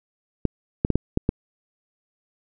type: clicks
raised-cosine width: 3 ms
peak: -6 dBFS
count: 6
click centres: 0.453 / 0.849 / 0.903 / 0.956 / 1.174 / 1.291 s
effects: none